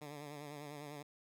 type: tone with vibrato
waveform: 10% pulse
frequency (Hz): 146.6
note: D3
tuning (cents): -3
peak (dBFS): -38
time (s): 0.01-1.03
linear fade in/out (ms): 10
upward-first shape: sine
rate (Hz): 10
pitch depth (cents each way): 54
effects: none